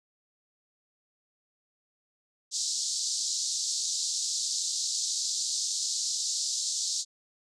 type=band-pass noise; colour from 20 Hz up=white; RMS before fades=-31 dBFS; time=2.51-7.05 s; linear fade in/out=50 ms; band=4000 to 7700 Hz; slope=48 dB/octave; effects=none